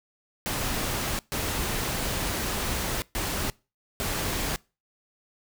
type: noise bursts at uneven times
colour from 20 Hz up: pink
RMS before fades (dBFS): -29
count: 4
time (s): 0.46-1.19 / 1.32-3.02 / 3.15-3.5 / 4-4.56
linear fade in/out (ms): 0
effects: noise-tail reverb RT60 0.3 s tail -24 dB re dry